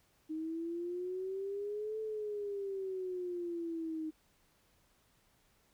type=exponential two-way sweep; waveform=sine; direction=up then down; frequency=311.1 to 438.8 to 311.1 Hz; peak=-36 dBFS; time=0.29-4.11 s; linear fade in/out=20 ms; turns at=2 s; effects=pink hiss -71 dBFS RMS until 5.73 s